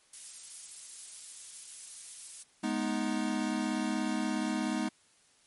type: noise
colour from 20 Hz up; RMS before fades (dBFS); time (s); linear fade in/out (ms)
violet; -40; 0.13-2.43; 5
type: chord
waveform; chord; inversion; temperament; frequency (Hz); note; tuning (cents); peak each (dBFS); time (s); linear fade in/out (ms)
square; G# minor; none; equal with one note detuned; 210.1 / 246.9 / 311.1; G#3 / B3 / D#4; +20 / 0 / 0; -35; 2.63-4.89; 10
effects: white hiss -65 dBFS RMS until 5.46 s + MP3 48 kbps